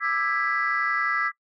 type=chord; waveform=sine; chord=E dominant seventh; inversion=third; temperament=just; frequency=1186.7 / 1318.5 / 1648.1 / 1977.8 Hz; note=D6 / E6 / G#6 / B6; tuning=+18 / 0 / -14 / +2 cents; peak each=-29 / -26 / -27 / -26 dBFS; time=0-1.32 s; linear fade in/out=50 ms; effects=noise-tail reverb RT60 0.1 s tail -22 dB re dry + tanh soft clip ceiling -14 dBFS